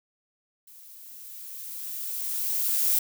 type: noise with level ramp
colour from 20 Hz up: violet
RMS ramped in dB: -50 to -22 dBFS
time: 0.67-2.99 s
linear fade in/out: 5 ms
effects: none